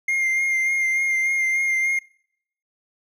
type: tone with vibrato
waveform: triangle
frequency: 2114 Hz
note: C7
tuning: 17 cents sharp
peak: -17 dBFS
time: 0.08-1.99 s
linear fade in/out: 5 ms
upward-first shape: sine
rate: 3.4 Hz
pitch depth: 21 cents each way
effects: noise-tail reverb RT60 0.7 s tail -24 dB re dry

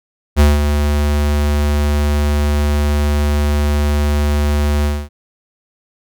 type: tone with ADSR envelope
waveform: square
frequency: 73.42 Hz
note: D2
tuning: in tune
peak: -6 dBFS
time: 0.36-5.09 s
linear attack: 40 ms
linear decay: 180 ms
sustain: -7 dB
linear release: 240 ms
effects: none

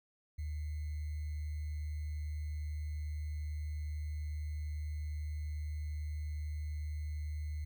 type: tone with sample-and-hold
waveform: sine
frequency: 75.6 Hz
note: D#2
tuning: 49 cents flat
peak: -36 dBFS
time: 0.38-7.65 s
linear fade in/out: 10 ms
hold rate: 2100 Hz
effects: none

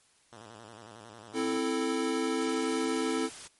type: tone with vibrato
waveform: 5% pulse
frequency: 110.9 Hz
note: A2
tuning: 14 cents sharp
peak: -36 dBFS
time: 0.32-1.58 s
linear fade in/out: 5 ms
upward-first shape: square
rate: 11 Hz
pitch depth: 100 cents each way
type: chord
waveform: square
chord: A minor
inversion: first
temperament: equal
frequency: 261.6 / 329.6 / 440 Hz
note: C4 / E4 / A4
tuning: 0 / 0 / 0 cents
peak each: -33 dBFS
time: 1.33-3.3 s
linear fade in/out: 50 ms
type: noise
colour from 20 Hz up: white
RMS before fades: -45 dBFS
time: 2.4-3.48 s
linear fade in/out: 10 ms
effects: white hiss -65 dBFS RMS until 3.59 s + MP3 48 kbps

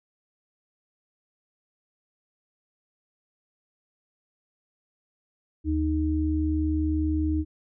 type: tone pair together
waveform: sine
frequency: 77.5 / 310 Hz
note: D#2 / D#4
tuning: -6 / -6 cents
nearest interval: 2 octaves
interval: 2400 cents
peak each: -25 dBFS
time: 5.64-7.45 s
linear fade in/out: 50 ms
effects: none

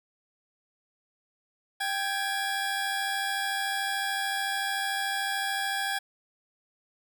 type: tone pair together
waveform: 25% pulse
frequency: 787.7 / 1669 Hz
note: G5 / G#6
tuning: +8 / +8 cents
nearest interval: octave + minor second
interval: 1300 cents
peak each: -27 dBFS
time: 1.8-5.99 s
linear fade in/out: 10 ms
effects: none

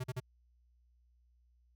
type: tone bursts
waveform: square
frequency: 127.1 Hz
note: C3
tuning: 50 cents flat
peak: -36 dBFS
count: 3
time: 0-0.202 s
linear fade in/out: 10 ms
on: 40 ms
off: 41 ms
effects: added 60 Hz sine -66 dBFS peak until 1.75 s

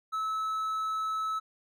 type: tone with hard clipping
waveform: triangle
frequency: 1300 Hz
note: E6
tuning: 24 cents flat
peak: -30 dBFS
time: 0.12-1.4 s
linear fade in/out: 20 ms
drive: 6 dB
effects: none

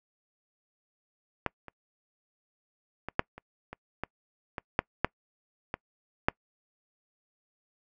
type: clicks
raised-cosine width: 0.5 ms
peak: -12 / -28 / -20 / -7 / -29 / -25 / -17 / -19 / -7 / -7 / -16 / -7 dBFS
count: 12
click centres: 1.463 / 1.683 / 3.086 / 3.194 / 3.38 / 3.73 / 4.036 / 4.582 / 4.791 / 5.046 / 5.741 / 6.285 s
effects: noise-tail reverb RT60 0.1 s tail -26 dB re dry

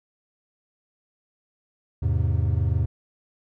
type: chord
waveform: triangle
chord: E augmented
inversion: none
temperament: equal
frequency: 82.41 / 103.83 / 130.81 Hz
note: E2 / G#2 / B#2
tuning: 0 / 0 / 0 cents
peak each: -21 / -22 / -25 dBFS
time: 2.02-2.86 s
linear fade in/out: 10 ms
effects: none

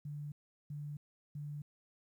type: tone bursts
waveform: sine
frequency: 146.83 Hz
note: D3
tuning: in tune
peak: -40 dBFS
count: 3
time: 0.05-1.62 s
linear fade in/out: 5 ms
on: 270 ms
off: 380 ms
effects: 12-bit

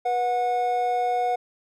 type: tone pair together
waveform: triangle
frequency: 487.2 / 730 Hz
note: B4 / F#5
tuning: -24 / -24 cents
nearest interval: perfect fifth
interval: 700 cents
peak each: -26 / -20 dBFS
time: 0.05-1.36 s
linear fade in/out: 10 ms
effects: none

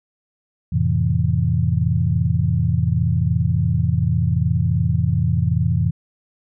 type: chord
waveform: sine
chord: F major seventh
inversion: none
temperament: equal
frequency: 87.31 / 110 / 130.81 / 164.81 Hz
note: F2 / A2 / C3 / E3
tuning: 0 / 0 / 0 / 0 cents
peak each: -21 dBFS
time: 0.72-5.91 s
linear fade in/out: 10 ms
effects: none

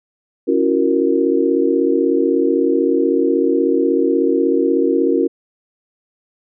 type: chord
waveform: sine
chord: F# dominant seventh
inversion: second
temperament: equal with one note detuned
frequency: 277.2 / 333.7 / 370 / 466.2 Hz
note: C#4 / E4 / F#4 / A#4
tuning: 0 / +21 / 0 / 0 cents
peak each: -18 dBFS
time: 0.47-5.28 s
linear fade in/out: 20 ms
effects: none

